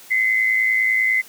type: tone pair together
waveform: sine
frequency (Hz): 2041 / 2151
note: C7 / C7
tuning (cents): -44 / +47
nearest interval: minor second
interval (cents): 91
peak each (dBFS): -16 / -23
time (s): 0.1-1.22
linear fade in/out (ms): 20
effects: white hiss -44 dBFS RMS until 1.28 s + high-pass 150 Hz 12 dB/octave